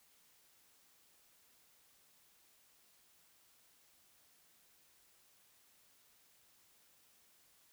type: silence
effects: white hiss -69 dBFS RMS until 7.72 s